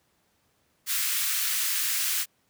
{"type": "high-pass noise", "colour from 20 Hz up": "white", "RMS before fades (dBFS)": -27, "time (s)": [0.86, 2.26], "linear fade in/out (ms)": 50, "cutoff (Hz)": 1400, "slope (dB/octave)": 24, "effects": ["pink hiss -69 dBFS RMS until 2.49 s", "high-pass 80 Hz 12 dB/octave"]}